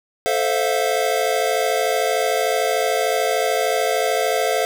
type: chord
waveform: square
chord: F major seventh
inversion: first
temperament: equal with one note detuned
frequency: 440 / 523.3 / 659.3 / 712.7 Hz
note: A4 / C5 / E5 / F5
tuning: 0 / 0 / 0 / +35 cents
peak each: -24 dBFS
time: 0.26-4.65 s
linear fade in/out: 0 ms
effects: none